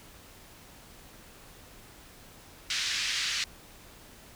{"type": "band-pass noise", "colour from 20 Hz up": "white", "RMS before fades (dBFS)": -31, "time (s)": [2.7, 3.44], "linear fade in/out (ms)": 2, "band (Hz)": [1600, 5600], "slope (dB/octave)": 24, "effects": ["pink hiss -52 dBFS RMS until 4.35 s"]}